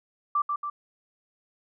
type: tone with echo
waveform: sine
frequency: 1172 Hz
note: D6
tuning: 4 cents flat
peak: -21 dBFS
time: 0.35-0.42 s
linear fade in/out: 5 ms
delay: 140 ms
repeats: 2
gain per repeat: -4 dB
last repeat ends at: 0.7 s
effects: none